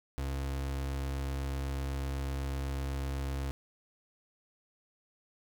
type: tone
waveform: 35% pulse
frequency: 68 Hz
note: C#2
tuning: 33 cents flat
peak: -31 dBFS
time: 0.18-3.51 s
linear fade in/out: 0 ms
effects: none